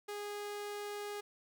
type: tone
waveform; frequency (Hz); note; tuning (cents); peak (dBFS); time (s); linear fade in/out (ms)
sawtooth; 412.2; G#4; -13; -36; 0.08-1.21; 10
effects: none

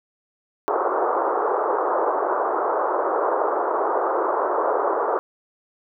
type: band-pass noise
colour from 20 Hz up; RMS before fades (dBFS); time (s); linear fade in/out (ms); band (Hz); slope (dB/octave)
pink; -22; 0.68-5.19; 0; 370 to 1300; 48
effects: none

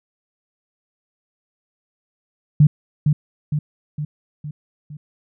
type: tone with echo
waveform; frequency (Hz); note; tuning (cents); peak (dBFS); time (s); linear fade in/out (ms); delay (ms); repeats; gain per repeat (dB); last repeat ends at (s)
sine; 149.3; D3; +29; -7; 2.6-2.67; 5; 460; 5; -5; 4.97
effects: none

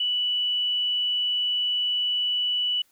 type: tone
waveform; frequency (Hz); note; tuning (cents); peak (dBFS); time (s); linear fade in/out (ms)
sine; 2960; F#7; 0; -22; 0-2.82; 5
effects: white hiss -64 dBFS RMS until 2.91 s

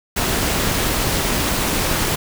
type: noise with amplitude modulation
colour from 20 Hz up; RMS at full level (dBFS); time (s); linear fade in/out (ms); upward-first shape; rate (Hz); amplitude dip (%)
pink; -17; 0.16-2.16; 10; sine; 255; 55
effects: none

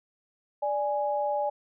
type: tone pair together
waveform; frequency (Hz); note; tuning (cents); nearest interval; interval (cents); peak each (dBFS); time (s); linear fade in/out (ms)
sine; 587.3 / 830.6; D5 / G#5; 0 / 0; tritone; 600; -28; 0.62-1.5; 10
effects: none

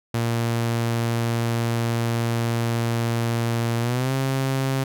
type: tone with pitch glide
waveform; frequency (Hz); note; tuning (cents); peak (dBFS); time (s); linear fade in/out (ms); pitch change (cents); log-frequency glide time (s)
sawtooth; 116.54 to 133.87; A#2 to C3; 0 to +40; -17; 0.14-4.84; 5; +240; 3.8-4.13
effects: none

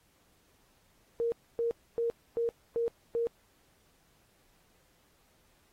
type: tone bursts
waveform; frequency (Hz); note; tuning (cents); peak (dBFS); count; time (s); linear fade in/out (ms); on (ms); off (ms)
sine; 466.2; A#4; 0; -27; 6; 1.2-3.27; 0; 120; 270
effects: pink hiss -68 dBFS RMS until 5.72 s + AAC 48 kbps

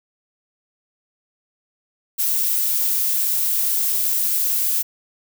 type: noise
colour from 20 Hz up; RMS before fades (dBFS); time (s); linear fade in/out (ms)
violet; -20; 2.18-4.83; 20
effects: none

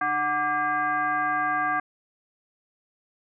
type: tone with frequency modulation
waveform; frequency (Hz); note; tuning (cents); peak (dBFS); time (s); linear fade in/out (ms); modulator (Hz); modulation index
sine; 1174.7; D6; 0; -22; 0.01-1.8; 5; 436; 1.3
effects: none

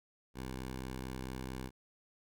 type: tone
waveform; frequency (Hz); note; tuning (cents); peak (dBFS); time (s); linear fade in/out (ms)
10% pulse; 64.5; C2; -24; -32; 0.34-1.71; 50
effects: none

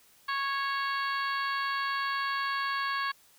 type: harmonic tone with a mistuned harmonic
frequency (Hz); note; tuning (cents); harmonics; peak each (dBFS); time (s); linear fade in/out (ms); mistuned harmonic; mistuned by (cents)
552; C#5; -7; 2 / 3 / 4 / 5 / 6 / 7 / 8; -31 / -33 / -41 / -43 / -43 / -46 / -41; 0.28-3.12; 10; 8; +19
effects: white hiss -61 dBFS RMS until 3.38 s

